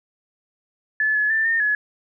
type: tone with pitch steps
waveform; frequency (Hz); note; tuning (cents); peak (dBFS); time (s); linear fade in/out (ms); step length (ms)
sine; 1729 / 1706 / 1775 / 1822 / 1698; A6 / G#6 / A6 / A#6 / G#6; -31 / +46 / +15 / -40 / +38; -17; 1-1.75; 2; 150
effects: none